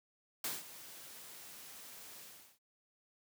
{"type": "noise with ADSR envelope", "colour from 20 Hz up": "white", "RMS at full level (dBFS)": -37, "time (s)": [0.44, 2.59], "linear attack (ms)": 3, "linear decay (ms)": 180, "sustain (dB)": -15, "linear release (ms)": 380, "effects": ["high-pass 100 Hz 12 dB/octave"]}